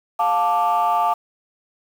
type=chord; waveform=sine; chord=D minor; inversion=first; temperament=just; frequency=704.8 / 881 / 1174.7 Hz; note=F5 / A5 / D6; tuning=+16 / +2 / 0 cents; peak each=-19 / -18 / -20 dBFS; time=0.19-1.14 s; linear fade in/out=10 ms; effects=tanh soft clip ceiling -11 dBFS + 7-bit